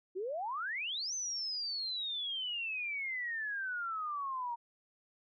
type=exponential two-way sweep; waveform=sine; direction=up then down; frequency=351.8 to 6220 to 929 Hz; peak=-35 dBFS; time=0.15-4.56 s; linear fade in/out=20 ms; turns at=1.14 s; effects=none